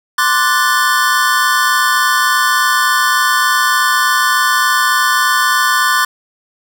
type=chord; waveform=square; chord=D dominant seventh; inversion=third; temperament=equal with one note detuned; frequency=1046.5 / 1169.9 / 1480 / 1760 Hz; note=C6 / D6 / F#6 / A6; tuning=0 / -7 / 0 / 0 cents; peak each=-17 dBFS; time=0.18-6.05 s; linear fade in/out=5 ms; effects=none